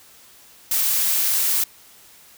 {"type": "noise", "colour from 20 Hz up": "blue", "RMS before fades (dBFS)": -20, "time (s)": [0.71, 1.64], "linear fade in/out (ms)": 5, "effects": ["white hiss -49 dBFS RMS until 2.37 s"]}